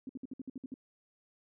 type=tone bursts; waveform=sine; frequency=261.6 Hz; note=C4; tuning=in tune; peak=-38 dBFS; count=9; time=0.07-0.741 s; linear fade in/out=2 ms; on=23 ms; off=58 ms; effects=none